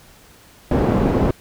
white low-pass noise, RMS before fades -17 dBFS, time 0.71-1.31 s, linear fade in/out 2 ms, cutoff 410 Hz, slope 12 dB/octave, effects pink hiss -48 dBFS RMS until 1.4 s

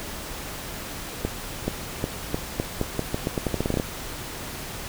accelerating click train, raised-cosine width 2 ms, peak -10 dBFS, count 18, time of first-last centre 1.25-3.799 s, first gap 430 ms, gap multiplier 0.84, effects pink hiss -35 dBFS RMS until 4.88 s

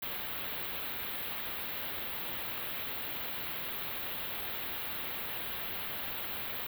white band-stop noise, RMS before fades -38 dBFS, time 0.02-6.67 s, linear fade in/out 5 ms, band 3900 to 13000 Hz, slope 48 dB/octave, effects none

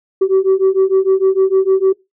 sine beating tone pair, 379.1 / 385.7 Hz, F#4 / G4, +42 / -28 cents, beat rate 6.6 Hz, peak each -11 dBFS, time 0.21-1.93 s, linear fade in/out 10 ms, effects noise-tail reverb RT60 0.2 s tail -21 dB re dry + tanh soft clip ceiling -6 dBFS

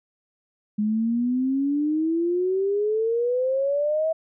sine exponential sweep, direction up, 207.7 to 650 Hz, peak -20 dBFS, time 0.78-4.13 s, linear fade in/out 10 ms, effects none

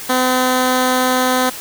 10% pulse tone, 254.9 Hz, C4, 45 cents flat, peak -5 dBFS, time 0.09-1.5 s, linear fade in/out 10 ms, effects white hiss -30 dBFS RMS until 1.6 s

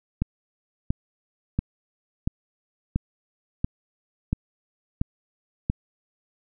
click train, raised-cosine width 5 ms, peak -10 dBFS, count 9, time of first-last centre 0.22-5.699 s, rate 1.46 Hz, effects none

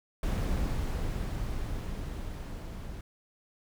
brown noise with level ramp, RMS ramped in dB -29 to -40 dBFS, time 0.23-3.01 s, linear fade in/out 2 ms, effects none

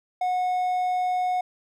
triangle tone, 730 Hz, F#5, 24 cents flat, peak -20 dBFS, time 0.21-1.41 s, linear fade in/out 5 ms, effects none

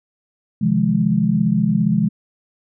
sine chord, F minor seventh, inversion second, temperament just, 130.96 / 157.15 / 174.61 / 209.5 Hz, C3 / Eb3 / F3 / Ab3, +2 / +18 / 0 / +15 cents, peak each -23 / -22 / -19 / -17 dBFS, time 0.61-2.09 s, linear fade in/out 10 ms, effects none

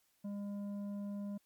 triangle tone with tanh clipping, 202.5 Hz, G#3, 43 cents flat, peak -40 dBFS, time 0.24-1.38 s, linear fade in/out 10 ms, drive 12 dB, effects white hiss -75 dBFS RMS until 1.45 s + MP3 96 kbps

